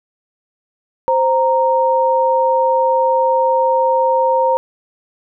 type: tone pair together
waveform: sine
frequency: 522.9 / 930 Hz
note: C5 / A#5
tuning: -1 / -4 cents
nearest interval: minor seventh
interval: 997 cents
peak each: -14 dBFS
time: 1.08-4.57 s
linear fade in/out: 0 ms
effects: none